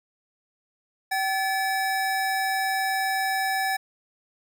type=tone pair together; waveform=square; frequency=768 / 1727.3 Hz; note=G5 / A6; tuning=-36 / -32 cents; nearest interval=octave + major second; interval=1404 cents; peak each=-26 / -28 dBFS; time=1.11-3.77 s; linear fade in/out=10 ms; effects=none